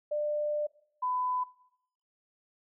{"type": "tone pair in turn", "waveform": "sine", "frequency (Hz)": [596, 1002.3], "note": ["D5", "B5"], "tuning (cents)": [25, 25], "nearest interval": "major sixth", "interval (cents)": 900, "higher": "second", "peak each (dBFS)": -28, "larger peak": "neither", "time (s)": [[0.11, 0.67], [1.02, 1.44]], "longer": "first", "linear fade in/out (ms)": 10, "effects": ["noise-tail reverb RT60 0.8 s tail -20 dB re dry"]}